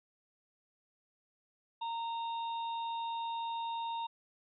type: harmonic tone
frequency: 923 Hz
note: A#5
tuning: 17 cents flat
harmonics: 1 / 3 / 4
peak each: -35 / -53 / -47 dBFS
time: 1.81-4.07 s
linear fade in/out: 10 ms
effects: none